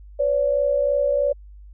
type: tone pair together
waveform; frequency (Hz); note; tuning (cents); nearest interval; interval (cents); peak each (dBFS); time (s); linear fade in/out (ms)
sine; 507.9 / 571; B4 / D5; +48 / -49; major second; 203; -24 / -18; 0.19-1.33; 10
effects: added 50 Hz sine -40 dBFS peak until 1.73 s